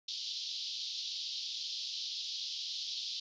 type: band-pass noise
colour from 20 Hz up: white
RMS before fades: -40 dBFS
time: 0.08-3.2 s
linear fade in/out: 5 ms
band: 3200 to 5200 Hz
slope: 48 dB/octave
effects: resampled to 16000 Hz